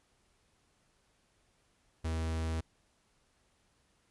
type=tone; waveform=45% pulse; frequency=80.6 Hz; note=E2; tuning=38 cents flat; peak=-32 dBFS; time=2.04-2.61 s; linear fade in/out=10 ms; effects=pink hiss -72 dBFS RMS until 4.1 s + resampled to 24000 Hz